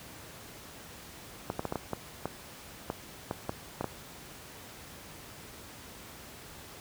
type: clicks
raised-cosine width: 1 ms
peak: -17 dBFS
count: 12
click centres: 1.501 / 1.594 / 1.653 / 1.724 / 1.757 / 1.933 / 2.256 / 2.901 / 3.311 / 3.494 / 3.81 / 3.843 s
effects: pink hiss -48 dBFS RMS until 6.8 s + high-pass 60 Hz 12 dB/octave